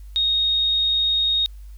sine tone, 3729 Hz, A#7, in tune, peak -17 dBFS, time 0.16-1.46 s, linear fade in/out 0 ms, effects added 50 Hz sine -36 dBFS peak until 1.77 s + white hiss -60 dBFS RMS until 1.77 s

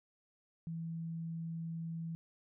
sine tone, 164.81 Hz, E3, in tune, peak -38 dBFS, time 0.67-2.15 s, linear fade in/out 0 ms, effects none

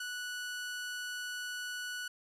sawtooth tone, 1476 Hz, F#6, 5 cents flat, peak -34 dBFS, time 0-2.08 s, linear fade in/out 5 ms, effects low-pass 12000 Hz 12 dB/octave

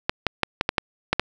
clicks, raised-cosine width 0.3 ms, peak -3 dBFS, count 8, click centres 0.095 / 0.267 / 0.433 / 0.611 / 0.691 / 0.782 / 1.13 / 1.196 s, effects none

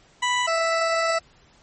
20% pulse tone pair in turn, 988 / 659.4 Hz, B5 / E5, 0 / 0 cents, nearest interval perfect fifth, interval 700 cents, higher first, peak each -15 dBFS, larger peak neither, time 0.22-0.47 / 0.47-1.19 s, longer second, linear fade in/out 10 ms, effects pink hiss -56 dBFS RMS until 1.62 s + MP3 32 kbps

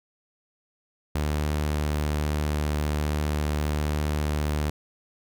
sawtooth tone, 74.9 Hz, D2, 35 cents sharp, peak -20 dBFS, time 1.15-4.7 s, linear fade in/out 5 ms, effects none

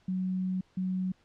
sine tone pair in turn, 185.7 / 185.7 Hz, F#3 / F#3, +7 / +7 cents, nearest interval unison, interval 0 cents, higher neither, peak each -28 dBFS, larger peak neither, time 0.08-0.61 / 0.77-1.12 s, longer first, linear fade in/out 5 ms, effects pink hiss -66 dBFS RMS until 1.24 s + low-pass 5000 Hz 12 dB/octave

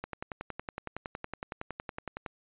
click train, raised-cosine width 0.5 ms, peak -21 dBFS, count 25, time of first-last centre 0.04-2.262 s, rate 10.8 Hz, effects resampled to 8000 Hz

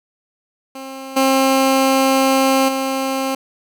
15% pulse tone with level steps, 266.9 Hz, C4, 35 cents sharp, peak -23 / -6 / -12 dBFS, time 0.75-3.35 s, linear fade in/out 5 ms, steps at 1.16 / 2.68 s, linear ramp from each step 10 ms, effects none

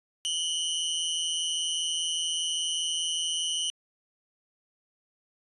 sawtooth tone pair together, 2917 / 3082 Hz, F#7 / G7, -25 / -30 cents, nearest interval minor second, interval 95 cents, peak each -27 dBFS, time 0.25-3.7 s, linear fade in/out 0 ms, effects resampled to 24000 Hz

